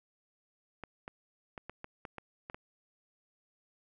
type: clicks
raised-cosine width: 0.5 ms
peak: -27 dBFS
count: 9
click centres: 0.837 / 1.079 / 1.578 / 1.696 / 1.844 / 2.052 / 2.183 / 2.499 / 2.545 s
effects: none